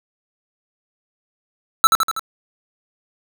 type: tone with echo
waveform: square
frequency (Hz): 1318.5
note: E6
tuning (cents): 0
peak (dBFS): -7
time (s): 1.84-1.87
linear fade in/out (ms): 0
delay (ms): 81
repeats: 4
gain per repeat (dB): -4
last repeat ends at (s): 2.194
effects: none